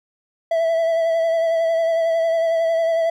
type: tone with vibrato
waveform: triangle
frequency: 659.3 Hz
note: E5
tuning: in tune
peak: -14 dBFS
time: 0.51-3.1 s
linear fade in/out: 5 ms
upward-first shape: sine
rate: 11 Hz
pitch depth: 25 cents each way
effects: none